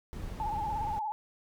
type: noise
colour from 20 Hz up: brown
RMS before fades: -39 dBFS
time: 0.13-0.99 s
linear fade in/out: 0 ms
type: tone with vibrato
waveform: sine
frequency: 854 Hz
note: G#5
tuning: 48 cents sharp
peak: -31 dBFS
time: 0.4-1.12 s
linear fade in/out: 0 ms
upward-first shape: sine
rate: 17 Hz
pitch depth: 71 cents each way
effects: none